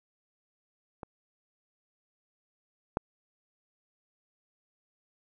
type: clicks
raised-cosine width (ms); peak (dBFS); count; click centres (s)
1; -25 / -13; 2; 1.032 / 2.971
effects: none